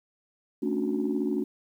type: chord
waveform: sine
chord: D major seventh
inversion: second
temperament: just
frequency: 220.2 / 275.3 / 293.7 / 367.1 Hz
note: A3 / C#4 / D4 / F#4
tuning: +2 / -12 / 0 / -14 cents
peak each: -30 dBFS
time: 0.62-1.44 s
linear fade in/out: 10 ms
effects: tanh soft clip ceiling -17 dBFS + 10-bit